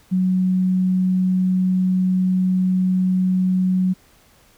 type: tone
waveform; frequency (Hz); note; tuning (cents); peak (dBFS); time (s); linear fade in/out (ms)
sine; 185; F#3; 0; -15; 0.11-3.94; 20
effects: pink hiss -54 dBFS RMS until 4.57 s